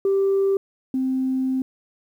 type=tone pair in turn; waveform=sine; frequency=391.3 / 261.2 Hz; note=G4 / C4; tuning=-3 / -3 cents; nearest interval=perfect fifth; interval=700 cents; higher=first; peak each=-15 / -19 dBFS; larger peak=first; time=0.05-0.57 / 0.94-1.62 s; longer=second; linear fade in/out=2 ms; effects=tanh soft clip ceiling -14 dBFS + 9-bit